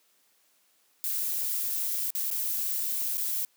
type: noise with dropouts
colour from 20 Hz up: violet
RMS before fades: -30 dBFS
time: 1.04-3.45 s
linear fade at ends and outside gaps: 0 ms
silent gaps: 2.105-2.151 / 2.303-2.313 / 3.172-3.18 s
effects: white hiss -67 dBFS RMS until 3.56 s + high-pass 200 Hz 12 dB/octave